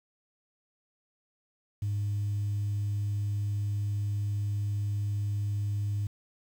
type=tone; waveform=sine; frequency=102.5 Hz; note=G#2; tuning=22 cents flat; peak=-26 dBFS; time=1.82-6.07 s; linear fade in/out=5 ms; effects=tanh soft clip ceiling -25 dBFS + 9-bit